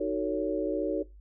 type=chord; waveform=sine; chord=D# half-diminished seventh; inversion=none; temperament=just; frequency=311.1 / 373.4 / 448 / 560 Hz; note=D#4 / F#4 / A4 / C#5; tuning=0 / +16 / +31 / +18 cents; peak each=-32 dBFS; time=0-1.03 s; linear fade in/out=10 ms; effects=noise-tail reverb RT60 0.2 s tail -17 dB re dry + added 50 Hz sine -48 dBFS peak until 1.2 s